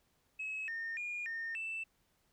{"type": "tone with pitch steps", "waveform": "sine", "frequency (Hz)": [2573, 1825, 2427, 1825, 2655], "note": ["E7", "A#6", "D#7", "A#6", "E7"], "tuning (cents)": [-43, -37, -44, -37, 12], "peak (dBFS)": -36, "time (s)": [0.39, 1.84], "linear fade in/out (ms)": 10, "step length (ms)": 290, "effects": ["tanh soft clip ceiling -34 dBFS", "pink hiss -75 dBFS RMS until 2.32 s"]}